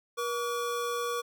square tone pair together, 479.1 / 1140.8 Hz, A#4 / C#6, +47 / +49 cents, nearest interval octave + minor third, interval 1502 cents, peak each -33 / -34 dBFS, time 0.17-1.22 s, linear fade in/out 20 ms, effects none

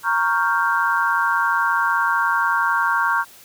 sine chord, G half-diminished seventh, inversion first, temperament equal, 932.3 / 1108.7 / 1396.9 / 1568 Hz, Bb5 / Db6 / F6 / G6, 0 / 0 / 0 / 0 cents, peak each -22 dBFS, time 0.03-3.25 s, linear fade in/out 50 ms, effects white hiss -46 dBFS RMS until 3.44 s

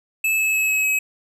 square tone with pitch steps, 2610 / 2595 / 2580 / 2565 / 2550 Hz, E7 / E7 / E7 / E7 / D#7, -18 / -28 / -38 / -48 / +42 cents, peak -18 dBFS, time 0.24-0.99 s, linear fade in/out 5 ms, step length 150 ms, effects none

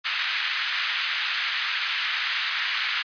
pink band-pass noise, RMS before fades -27 dBFS, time 0.04-3.03 s, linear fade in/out 20 ms, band 1500 to 4000 Hz, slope 24 dB/octave, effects resampled to 11025 Hz

